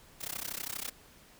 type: noise with amplitude modulation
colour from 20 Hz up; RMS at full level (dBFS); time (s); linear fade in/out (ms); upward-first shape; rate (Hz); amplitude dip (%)
white; -35; 0.2-0.91; 20; sine; 32.4; 100
effects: pink hiss -58 dBFS RMS until 1.39 s